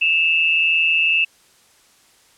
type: tone pair together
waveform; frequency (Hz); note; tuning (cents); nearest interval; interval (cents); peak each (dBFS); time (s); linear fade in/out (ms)
sine; 2632 / 2794; E7 / F7; -3 / 0; minor second; 103; -15 / -20; 0.01-1.25; 10
effects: white hiss -54 dBFS RMS until 2.37 s + low-pass 10000 Hz 12 dB/octave